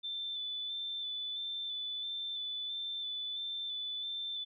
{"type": "tone with vibrato", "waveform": "sine", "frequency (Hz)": 3520, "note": "A7", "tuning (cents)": 0, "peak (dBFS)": -36, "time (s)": [0.03, 4.45], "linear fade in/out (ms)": 20, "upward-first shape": "square", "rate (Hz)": 1.5, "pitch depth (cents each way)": 17, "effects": []}